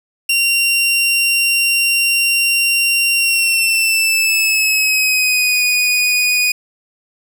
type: tone with pitch glide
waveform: sawtooth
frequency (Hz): 2760 to 2473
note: F7 to D#7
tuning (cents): -21 to -11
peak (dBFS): -9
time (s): 0.29-6.52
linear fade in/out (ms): 5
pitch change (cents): -190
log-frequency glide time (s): 3.15-5.6
effects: none